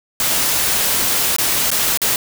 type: noise with dropouts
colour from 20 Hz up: white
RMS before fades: -17 dBFS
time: 0.2-2.16 s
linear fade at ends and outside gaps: 1 ms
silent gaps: 1.364-1.384 / 1.704-1.715 / 1.974-2.017 s
effects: none